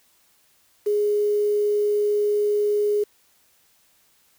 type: tone with quantisation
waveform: sine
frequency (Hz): 415.3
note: G#4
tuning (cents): 0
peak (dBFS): -18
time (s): 0.86-3.04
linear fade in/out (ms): 10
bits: 7
effects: white hiss -61 dBFS RMS until 4.38 s